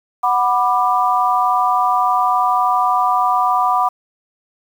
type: chord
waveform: sine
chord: B minor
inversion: second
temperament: equal with one note detuned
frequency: 740 / 987.8 / 1186.9 Hz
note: F#5 / B5 / D6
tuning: 0 / 0 / +18 cents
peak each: -17 dBFS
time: 0.23-3.89 s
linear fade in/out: 10 ms
effects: 7-bit